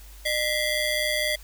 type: ring-modulated tone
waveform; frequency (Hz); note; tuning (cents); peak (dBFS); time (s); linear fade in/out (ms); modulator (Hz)
20% pulse; 1336; E6; +23; -15; 0.25-1.36; 10; 730
effects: added 50 Hz sine -43 dBFS peak until 1.43 s + white hiss -51 dBFS RMS until 1.43 s